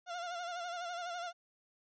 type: tone with vibrato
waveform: 30% pulse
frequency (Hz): 700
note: F5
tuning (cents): +4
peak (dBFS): -36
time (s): 0.06-1.33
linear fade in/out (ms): 50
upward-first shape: sine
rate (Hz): 12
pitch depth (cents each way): 58
effects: resampled to 16000 Hz